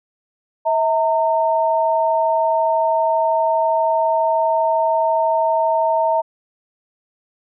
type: tone pair together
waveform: sine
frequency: 646 / 913.6 Hz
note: E5 / A#5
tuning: -35 / -35 cents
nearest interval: tritone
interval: 600 cents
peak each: -17 dBFS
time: 0.65-6.22 s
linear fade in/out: 20 ms
effects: none